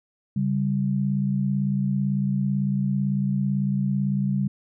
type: tone pair together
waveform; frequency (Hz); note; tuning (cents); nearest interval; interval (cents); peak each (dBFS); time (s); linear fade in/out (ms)
sine; 138.59 / 196.55; C#3 / G3; 0 / +5; tritone; 605; -24 / -23; 0.36-4.48; 5
effects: none